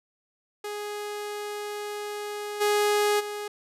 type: tone with level steps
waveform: sawtooth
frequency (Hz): 415.3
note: G#4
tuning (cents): 0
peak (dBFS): -28 / -17 / -28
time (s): 0.64-3.48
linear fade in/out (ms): 5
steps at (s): 2.6 / 3.19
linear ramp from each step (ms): 20
effects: resampled to 32000 Hz